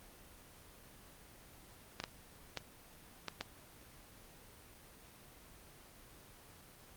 clicks, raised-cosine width 0.2 ms, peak -20 dBFS, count 5, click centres 2.001 / 2.039 / 2.573 / 3.283 / 3.41 s, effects pink hiss -58 dBFS RMS until 6.96 s + Opus 24 kbps

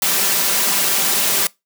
white noise with comb filter, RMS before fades -17 dBFS, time 0.02-1.47 s, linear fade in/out 2 ms, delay 5.1 ms, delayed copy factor +0.5, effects noise-tail reverb RT60 0.2 s tail -23 dB re dry + high-pass 150 Hz 12 dB/octave

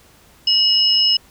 sine tone pair together, 2910 / 5185 Hz, F#7 / E8, -29 / -29 cents, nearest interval minor seventh, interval 1000 cents, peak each -16 / -14 dBFS, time 0.47-1.17 s, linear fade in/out 5 ms, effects pink hiss -50 dBFS RMS until 1.3 s

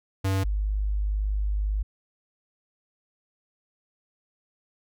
square / sine tone pair in turn, 96.2 / 50.96 Hz, G2 / G#1, -32 / -32 cents, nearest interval major seventh, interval 1100 cents, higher first, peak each -23 dBFS, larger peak neither, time 0.24-0.44 / 0.44-1.83 s, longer second, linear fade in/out 10 ms, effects none

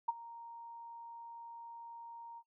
sine tone with ADSR envelope, 931 Hz, A#5, 2 cents flat, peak -27 dBFS, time 0.08-2.43 s, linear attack 10 ms, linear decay 22 ms, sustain -20 dB, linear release 54 ms, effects noise-tail reverb RT60 0.1 s tail -18 dB re dry

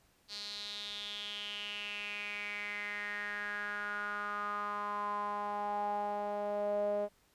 sawtooth tone with band-pass filter sweep, 206 Hz, G#3, 14 cents flat, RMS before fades -38 dBFS, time 0.28-7.09 s, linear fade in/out 50 ms, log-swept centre 4400 to 570 Hz, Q 6.4, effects pink hiss -69 dBFS RMS until 7.34 s + resampled to 32000 Hz

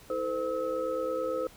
sine tone cluster, 323.5 / 444.1 / 513 / 1290 Hz, E4 / A4 / C5 / E6, -32 / +16 / -34 / -38 cents, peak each -38 / -36 / -30 / -38 dBFS, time 0.1-1.47 s, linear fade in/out 2 ms, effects pink hiss -54 dBFS RMS until 1.56 s

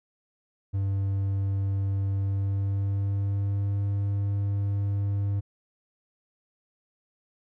triangle tone with pitch glide, 98 to 100.23 Hz, G2 to G2, 0 to +39 cents, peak -22 dBFS, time 0.73-5.41 s, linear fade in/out 20 ms, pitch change +39 cents, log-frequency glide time 2.18-3.75 s, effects none

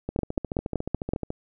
two click trains, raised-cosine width 2 ms, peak -16 / -11 dBFS, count 18 / 6, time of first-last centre 0.09-1.304 / 0.19-1.135 s, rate 14 / 5.29 Hz, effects none

